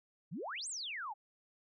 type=exponential two-way sweep; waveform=sine; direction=up then down; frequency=133.6 to 8780 to 767 Hz; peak=-39 dBFS; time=0.31-1.14 s; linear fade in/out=20 ms; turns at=0.68 s; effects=none